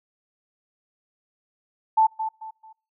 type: tone with echo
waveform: sine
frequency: 880 Hz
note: A5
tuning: in tune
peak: -14 dBFS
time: 1.97-2.07 s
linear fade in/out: 10 ms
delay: 220 ms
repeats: 3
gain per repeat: -10 dB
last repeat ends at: 2.73 s
effects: noise-tail reverb RT60 0.4 s tail -26 dB re dry